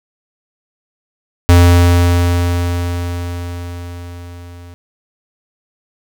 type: tone with level ramp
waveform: square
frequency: 87.3 Hz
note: F2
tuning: in tune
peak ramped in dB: -4 to -34 dBFS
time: 1.49-4.74 s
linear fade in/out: 0 ms
effects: none